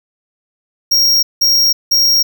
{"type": "tone bursts", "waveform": "square", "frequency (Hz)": 5588, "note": "F8", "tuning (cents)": 0, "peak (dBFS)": -9, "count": 3, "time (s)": [0.91, 2.23], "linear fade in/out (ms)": 10, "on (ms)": 320, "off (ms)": 180, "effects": []}